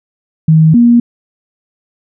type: tone pair in turn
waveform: sine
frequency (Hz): 158.6 / 237.6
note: D#3 / A#3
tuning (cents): +33 / +33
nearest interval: perfect fifth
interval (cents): 700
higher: second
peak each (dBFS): -3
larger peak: neither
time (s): 0.48-0.74 / 0.74-1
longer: neither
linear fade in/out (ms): 5
effects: none